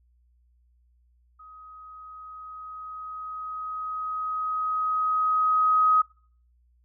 sine tone with level ramp, 1261 Hz, D#6, 23 cents sharp, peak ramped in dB -45 to -16 dBFS, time 1.39-6.02 s, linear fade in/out 10 ms, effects noise-tail reverb RT60 0.5 s tail -25 dB re dry + added 60 Hz sine -60 dBFS peak until 6.84 s

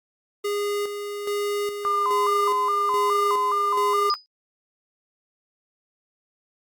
square tone with tremolo, 410 Hz, G#4, 22 cents flat, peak -24 dBFS, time 0.44-4.1 s, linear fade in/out 10 ms, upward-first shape square, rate 1.2 Hz, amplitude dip 50%
sine tone with vibrato, 1108.7 Hz, C#6, in tune, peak -20 dBFS, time 1.85-4.14 s, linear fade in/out 0 ms, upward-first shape square, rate 2.4 Hz, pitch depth 140 cents each way
sine tone with exponential decay, 4978 Hz, D#8, in tune, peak -20 dBFS, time 4.1-4.26 s, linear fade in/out 0 ms, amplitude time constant 33 ms
effects Opus 48 kbps

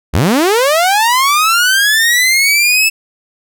sawtooth linear sweep, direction up, 55 to 2637 Hz, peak -5 dBFS, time 0.13-2.9 s, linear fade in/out 20 ms, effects none

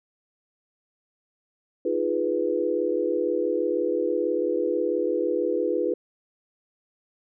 sine chord, F half-diminished seventh, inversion third, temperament equal, 311.1 / 349.2 / 415.3 / 493.9 Hz, Eb4 / F4 / Ab4 / Cb5, 0 / 0 / 0 / 0 cents, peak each -30 / -27 / -28 / -26 dBFS, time 1.85-5.94 s, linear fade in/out 5 ms, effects none

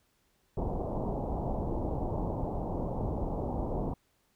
pink low-pass noise, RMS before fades -33 dBFS, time 0.57-3.94 s, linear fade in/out 5 ms, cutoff 920 Hz, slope 48 dB/octave, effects pink hiss -72 dBFS RMS until 4.35 s

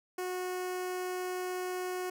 sawtooth tone with notch filter, 365.3 Hz, F#4, 22 cents flat, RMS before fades -36 dBFS, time 0.18-2.1 s, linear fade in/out 5 ms, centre 3700 Hz, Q 1.9, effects none

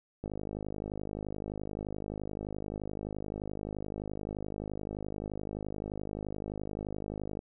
click train, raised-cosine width 2 ms, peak -24 dBFS, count 370, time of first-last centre 0.24-7.391 s, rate 51.6 Hz, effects none

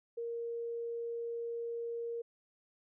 sine tone, 467 Hz, A#4, 3 cents sharp, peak -36 dBFS, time 0.17-2.22 s, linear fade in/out 10 ms, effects none

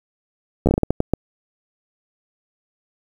slowing click train, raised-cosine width 2 ms, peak -3 dBFS, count 10, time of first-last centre 0.66-1.136 s, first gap 12 ms, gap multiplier 1.35, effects 7-bit

